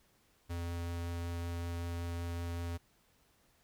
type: tone with vibrato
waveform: square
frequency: 85.6 Hz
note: F2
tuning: 34 cents flat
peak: -37 dBFS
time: 0.49-2.78 s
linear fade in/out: 20 ms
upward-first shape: triangle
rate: 5.3 Hz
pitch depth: 8 cents each way
effects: pink hiss -70 dBFS RMS until 3.63 s